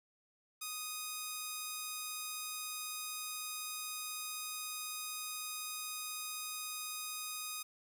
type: tone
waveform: 5% pulse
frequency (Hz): 1244.5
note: D#6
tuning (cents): 0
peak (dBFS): -28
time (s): 0.61-7.63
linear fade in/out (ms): 10
effects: none